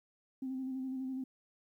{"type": "tone with vibrato", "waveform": "sine", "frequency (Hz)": 261.6, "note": "C4", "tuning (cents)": 0, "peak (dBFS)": -35, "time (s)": [0.42, 1.24], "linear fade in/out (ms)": 5, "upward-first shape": "square", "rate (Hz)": 12, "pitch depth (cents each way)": 23, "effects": ["tanh soft clip ceiling -31 dBFS", "12-bit"]}